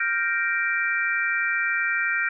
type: chord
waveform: sine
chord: G minor seventh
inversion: third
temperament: equal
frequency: 1396.9 / 1568 / 1864.7 / 2349 Hz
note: F6 / G6 / Bb6 / D7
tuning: 0 / 0 / 0 / 0 cents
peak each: -27 dBFS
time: 0-2.29 s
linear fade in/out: 5 ms
effects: none